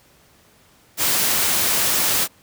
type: noise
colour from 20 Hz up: white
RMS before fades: -19 dBFS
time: 0.97-2.28 s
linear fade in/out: 50 ms
effects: pink hiss -54 dBFS RMS until 2.42 s + high-pass 60 Hz 12 dB/octave